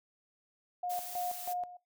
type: tone with tremolo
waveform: sine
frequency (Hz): 716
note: F5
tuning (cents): +43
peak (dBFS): -33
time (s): 0.83-1.77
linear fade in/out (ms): 5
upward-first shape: square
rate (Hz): 3.1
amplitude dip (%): 80
type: noise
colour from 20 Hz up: blue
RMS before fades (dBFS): -43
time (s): 0.89-1.54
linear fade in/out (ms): 20
effects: noise-tail reverb RT60 0.2 s tail -21 dB re dry